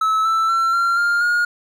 triangle tone with pitch steps, 1300 / 1325 / 1350.5 / 1376.5 / 1403 / 1430 Hz, E6 / E6 / E6 / F6 / F6 / F6, -24 / +9 / +42 / -25 / +8 / +41 cents, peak -13 dBFS, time 0.01-1.45 s, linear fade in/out 5 ms, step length 240 ms, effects none

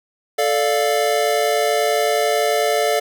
square chord, D minor, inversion second, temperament equal, 440 / 587.3 / 698.5 Hz, A4 / D5 / F5, 0 / 0 / 0 cents, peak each -21 dBFS, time 0.38-3 s, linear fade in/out 10 ms, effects none

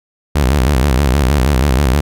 sawtooth tone with vibrato, 67.6 Hz, C#2, 43 cents flat, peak -6 dBFS, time 0.35-2.01 s, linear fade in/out 10 ms, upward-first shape square, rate 6.3 Hz, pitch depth 140 cents each way, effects none

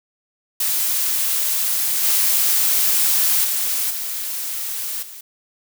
blue noise with level steps, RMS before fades -20 / -17 / -21 / -26 / -37 dBFS, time 0.6-5.21 s, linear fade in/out 5 ms, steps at 2.03 / 3.44 / 3.9 / 5.02 s, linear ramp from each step 10 ms, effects none

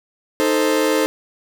40% pulse chord, A diminished, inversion second, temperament equal, 311.1 / 440 / 523.3 Hz, Eb4 / A4 / C5, 0 / 0 / 0 cents, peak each -19 dBFS, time 0.4-1.06 s, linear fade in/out 0 ms, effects none

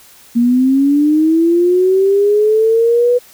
sine linear sweep, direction up, 233.1 to 493.9 Hz, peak -8 dBFS, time 0.35-3.19 s, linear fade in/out 20 ms, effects white hiss -43 dBFS RMS until 3.33 s

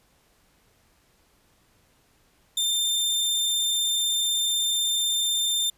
sawtooth tone, 3592 Hz, A7, 35 cents sharp, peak -19 dBFS, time 2.57-5.7 s, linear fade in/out 5 ms, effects pink hiss -63 dBFS RMS until 5.77 s + resampled to 32000 Hz

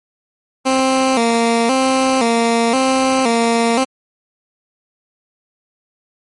15% pulse tone with vibrato, 246.9 Hz, B3, in tune, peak -6 dBFS, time 0.65-3.85 s, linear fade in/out 20 ms, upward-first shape square, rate 0.96 Hz, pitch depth 110 cents each way, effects MP3 48 kbps

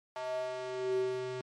square tone with high-pass filter sweep, 127.6 Hz, C3, 43 cents flat, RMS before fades -35 dBFS, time 0.16-1.41 s, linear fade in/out 0 ms, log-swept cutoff 750 to 260 Hz, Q 6.2, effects low-pass 6000 Hz 12 dB/octave + MP3 64 kbps

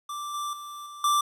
square tone with level steps, 1174.7 Hz, D6, in tune, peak -33 / -30 / -38 / -41 / -21 dBFS, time 0.09-1.21 s, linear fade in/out 5 ms, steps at 0.34 / 0.53 / 0.86 / 1.04 s, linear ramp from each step 2 ms, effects resampled to 32000 Hz + 10-bit

